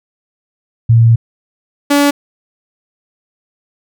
sine / sawtooth tone pair in turn, 115.2 / 286.3 Hz, A#2 / D4, -20 / -44 cents, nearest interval octave + major third, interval 1576 cents, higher second, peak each -4 dBFS, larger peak neither, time 0.89-1.16 / 1.9-2.11 s, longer first, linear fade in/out 10 ms, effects none

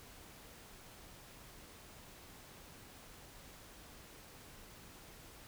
silence, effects pink hiss -56 dBFS RMS until 5.47 s

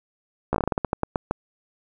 slowing click train, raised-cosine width 1 ms, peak -8 dBFS, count 14, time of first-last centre 0.53-1.31 s, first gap 14 ms, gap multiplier 1.22, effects none

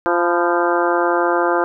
harmonic tone with a mistuned harmonic, 173.7 Hz, F3, 9 cents flat, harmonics 2 / 3 / 4 / 5 / 6 / 7 / 8 / 9, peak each -19 / -21 / -22 / -23 / -24 / -24 / -25 / -26 dBFS, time 0.06-1.64 s, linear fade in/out 0 ms, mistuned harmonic 6, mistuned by -50 cents, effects none

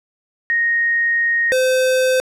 sine / square tone pair in turn, 1864.7 / 515.2 Hz, A#6 / C5, 0 / -27 cents, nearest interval octave + minor seventh, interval 2227 cents, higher first, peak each -14 dBFS, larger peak neither, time 0.5-1.52 / 1.52-2.2 s, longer first, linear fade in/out 0 ms, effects low-pass 12000 Hz 12 dB/octave

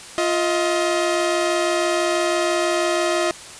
sawtooth tone pair together, 349.2 / 632.3 Hz, F4 / D#5, 0 / +28 cents, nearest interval minor seventh, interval 1028 cents, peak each -17 dBFS, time 0.18-3.31 s, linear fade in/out 0 ms, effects white hiss -38 dBFS RMS until 3.59 s + resampled to 22050 Hz

